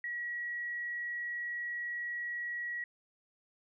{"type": "tone", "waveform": "sine", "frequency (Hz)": 1918, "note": "A#6", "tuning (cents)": 49, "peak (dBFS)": -35, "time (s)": [0.04, 2.84], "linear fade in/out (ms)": 2, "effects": []}